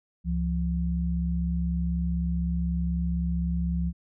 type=tone pair together; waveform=sine; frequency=68.46 / 172.5 Hz; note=C#2 / F3; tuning=-21 / -21 cents; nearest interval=octave + major third; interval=1600 cents; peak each=-27 dBFS; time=0.24-3.93 s; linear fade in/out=50 ms; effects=none